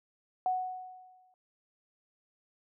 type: tone with exponential decay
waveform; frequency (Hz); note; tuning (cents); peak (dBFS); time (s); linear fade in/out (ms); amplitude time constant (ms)
sine; 740; F#5; 0; -25; 0.46-1.34; 1; 190
effects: none